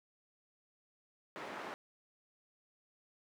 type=band-pass noise; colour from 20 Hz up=white; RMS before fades=-45 dBFS; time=1.36-1.74 s; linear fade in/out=0 ms; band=260 to 1300 Hz; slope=12 dB/octave; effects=none